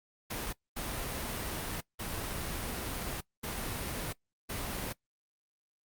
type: noise bursts at uneven times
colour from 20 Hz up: pink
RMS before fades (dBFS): -37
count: 5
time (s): 0.3-0.53 / 0.76-1.81 / 1.99-3.21 / 3.43-4.13 / 4.49-4.93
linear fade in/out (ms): 10
effects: noise-tail reverb RT60 0.1 s tail -20 dB re dry + Opus 48 kbps